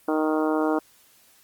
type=harmonic tone; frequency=155.56 Hz; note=D#3; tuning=in tune; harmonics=2 / 3 / 4 / 5 / 6 / 7 / 8 / 9; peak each=-23 / -27 / -29 / -31 / -33 / -34 / -35 / -36 dBFS; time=0.08-0.79 s; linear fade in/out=5 ms; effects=white hiss -57 dBFS RMS until 1.43 s + Opus 32 kbps